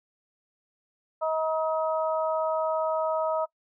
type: harmonic tone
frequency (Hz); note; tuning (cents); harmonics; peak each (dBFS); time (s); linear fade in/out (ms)
317.4; D#4; +35; 2 / 3 / 4; -26 / -30 / -32; 1.21-3.46; 20
effects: noise-tail reverb RT60 0.1 s tail -23 dB re dry